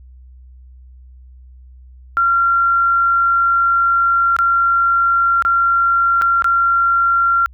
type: tone with dropouts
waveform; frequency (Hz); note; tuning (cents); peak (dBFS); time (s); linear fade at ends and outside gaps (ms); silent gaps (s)
sine; 1375; F6; -27; -11; 2.17-7.46; 0; 4.365-4.388 / 5.423-5.45 / 6.214-6.22 / 6.422-6.444
effects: added 63 Hz sine -38 dBFS peak until 7.53 s